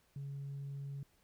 sine tone, 139.6 Hz, C#3, 13 cents sharp, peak -39 dBFS, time 0.16-1.03 s, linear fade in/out 2 ms, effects tanh soft clip ceiling -38 dBFS + pink hiss -72 dBFS RMS until 1.23 s

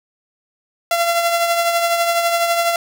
sawtooth tone with tremolo, 682 Hz, F5, 41 cents flat, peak -9 dBFS, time 0.91-2.76 s, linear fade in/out 2 ms, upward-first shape triangle, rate 12 Hz, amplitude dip 50%, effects none

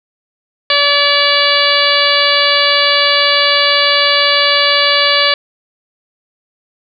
harmonic tone, 574 Hz, D5, 40 cents flat, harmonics 1 / 2 / 3 / 4 / 5 / 6 / 7 / 8, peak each -17 / -17 / -17 / -17 / -17 / -17 / -17 / -17 dBFS, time 0.7-5.34 s, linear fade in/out 2 ms, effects none

